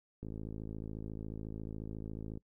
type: click train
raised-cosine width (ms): 3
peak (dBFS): -30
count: 117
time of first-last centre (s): 0.23-2.374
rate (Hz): 54.1
effects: noise-tail reverb RT60 0.1 s tail -22 dB re dry